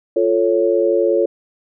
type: chord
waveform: sine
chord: F augmented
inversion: none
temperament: equal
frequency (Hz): 349.2 / 440 / 554.4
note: F4 / A4 / C#5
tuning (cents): 0 / 0 / 0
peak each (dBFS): -17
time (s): 0.16-1.26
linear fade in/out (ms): 5
effects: none